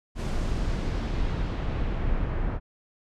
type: noise with low-pass filter sweep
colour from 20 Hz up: brown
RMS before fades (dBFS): -27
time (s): 0.15-2.6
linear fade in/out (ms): 50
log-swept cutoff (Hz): 8900 to 1700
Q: 0.94
effects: none